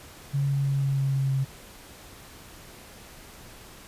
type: tone with pitch steps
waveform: sine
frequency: 140 / 139.11 / 138.23 / 137.36 / 136.49 / 135.62 / 134.76 Hz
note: C#3 / C#3 / C#3 / C#3 / C#3 / C#3 / C#3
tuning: +18 / +6 / -5 / -15 / -26 / -38 / -49 cents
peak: -22 dBFS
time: 0.33-1.45 s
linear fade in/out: 20 ms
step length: 160 ms
effects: pink hiss -47 dBFS RMS until 3.87 s + resampled to 32000 Hz